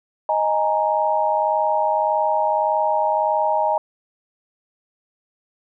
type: chord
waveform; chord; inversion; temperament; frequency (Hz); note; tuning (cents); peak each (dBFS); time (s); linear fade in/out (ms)
sine; D# suspended fourth; none; equal; 622.3 / 830.6 / 932.3; D#5 / G#5 / A#5; 0 / 0 / 0; -21; 0.29-3.78; 2
effects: none